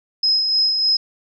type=tone with tremolo; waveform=sine; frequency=5110 Hz; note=D#8; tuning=45 cents sharp; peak=-13 dBFS; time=0.23-0.97 s; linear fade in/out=5 ms; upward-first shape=sine; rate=3.3 Hz; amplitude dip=40%; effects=none